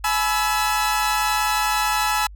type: chord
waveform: sawtooth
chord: E major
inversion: first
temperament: equal with one note detuned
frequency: 848.6 / 987.8 / 1318.5 Hz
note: G#5 / B5 / E6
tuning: +37 / 0 / 0 cents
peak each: -18 / -22 / -20 dBFS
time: 0.04-2.27 s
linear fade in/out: 5 ms
effects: added 50 Hz sine -37 dBFS peak until 2.35 s